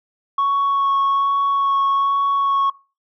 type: tone with vibrato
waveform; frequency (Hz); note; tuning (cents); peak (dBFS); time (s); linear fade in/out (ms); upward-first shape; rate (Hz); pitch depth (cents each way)
sine; 1108.7; C#6; 0; -13; 0.38-2.7; 5; sine; 1.2; 10
effects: noise-tail reverb RT60 0.3 s tail -20 dB re dry + tanh soft clip ceiling -13 dBFS